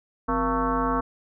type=tone with frequency modulation; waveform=sine; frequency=686 Hz; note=F5; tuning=31 cents flat; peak=-21 dBFS; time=0.28-1.01 s; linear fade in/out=10 ms; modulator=213 Hz; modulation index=3; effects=none